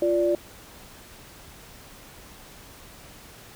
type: tone pair together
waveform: sine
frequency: 347.7 / 584.8 Hz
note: F4 / D5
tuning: -8 / -7 cents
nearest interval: major sixth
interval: 901 cents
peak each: -22 dBFS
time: 0.02-0.35 s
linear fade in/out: 2 ms
effects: pink hiss -47 dBFS RMS until 3.55 s